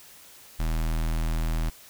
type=tone with notch filter; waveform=square; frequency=40.19 Hz; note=E1; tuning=43 cents flat; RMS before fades=-26 dBFS; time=0.59-1.7 s; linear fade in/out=10 ms; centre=450 Hz; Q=2; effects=white hiss -50 dBFS RMS until 1.89 s